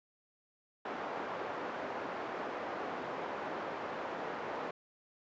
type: band-pass noise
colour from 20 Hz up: pink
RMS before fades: -40 dBFS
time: 0.85-4.71 s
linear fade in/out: 5 ms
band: 410 to 1300 Hz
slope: 12 dB/octave
effects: resampled to 16000 Hz